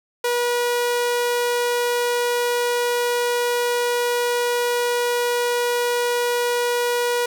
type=tone; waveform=sawtooth; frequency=483.3 Hz; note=B4; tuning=38 cents flat; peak=-15 dBFS; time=0.24-7.26 s; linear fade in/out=5 ms; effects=none